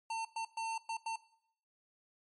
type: tone bursts at uneven times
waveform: square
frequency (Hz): 901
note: A5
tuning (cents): +41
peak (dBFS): -36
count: 5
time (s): 0.1-0.25 / 0.36-0.45 / 0.57-0.78 / 0.89-0.97 / 1.06-1.16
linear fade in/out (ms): 5
effects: noise-tail reverb RT60 0.7 s tail -19 dB re dry + MP3 48 kbps